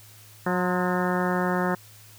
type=harmonic tone with a mistuned harmonic; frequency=180.9 Hz; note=F#3; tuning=39 cents flat; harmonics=1 / 2 / 3 / 4 / 5 / 6 / 7 / 8 / 9 / 10; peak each=-26 / -29 / -31 / -32 / -33 / -34 / -34 / -35 / -36 / -36 dBFS; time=0.46-1.75 s; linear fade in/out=5 ms; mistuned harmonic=6; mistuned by=-55 cents; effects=added 106 Hz sine -51 dBFS peak until 2.18 s + white hiss -51 dBFS RMS until 2.18 s